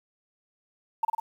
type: tone with echo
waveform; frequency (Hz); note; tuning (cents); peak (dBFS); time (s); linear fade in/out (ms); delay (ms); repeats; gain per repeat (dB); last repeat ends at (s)
sine; 900; A5; +39; -19; 1.03-1.05; 5; 50; 3; -3; 1.2
effects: tanh soft clip ceiling -15 dBFS + 9-bit